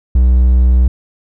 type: tone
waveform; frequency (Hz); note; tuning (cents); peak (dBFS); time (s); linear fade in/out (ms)
triangle; 62.3; B1; +16; -4; 0.15-0.88; 5
effects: none